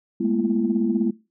sine tone cluster, 206 / 221.8 / 241.5 / 337.6 Hz, G#3 / A3 / B3 / E4, -14 / +14 / -39 / +41 cents, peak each -24 dBFS, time 0.2-1.11 s, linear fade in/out 10 ms, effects noise-tail reverb RT60 0.3 s tail -21 dB re dry + tanh soft clip ceiling -9 dBFS

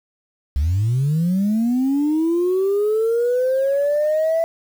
sine linear sweep, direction up, 65.41 to 665 Hz, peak -14 dBFS, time 0.56-4.44 s, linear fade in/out 0 ms, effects tanh soft clip ceiling -13 dBFS + 7-bit

